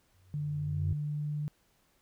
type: tone with exponential growth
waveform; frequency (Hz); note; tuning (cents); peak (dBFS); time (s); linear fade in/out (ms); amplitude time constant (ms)
sine; 92.5; F#2; 0; -25; 0.14-0.93; 5; 170
type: tone with pitch glide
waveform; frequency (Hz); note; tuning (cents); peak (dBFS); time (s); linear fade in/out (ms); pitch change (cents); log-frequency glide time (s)
sine; 147.8 to 148.74; D3 to D3; +11 to +22; -31; 0.34-1.48; 0; +11; 0.8-1.3
effects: tanh soft clip ceiling -21 dBFS + pink hiss -70 dBFS RMS until 2.01 s